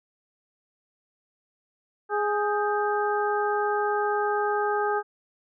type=harmonic tone with a mistuned harmonic; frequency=415.3 Hz; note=G#4; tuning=in tune; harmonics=1 / 2 / 3 / 4; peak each=-26 / -27 / -30 / -32 dBFS; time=2.09-5.03 s; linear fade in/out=50 ms; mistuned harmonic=4; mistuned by=-90 cents; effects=none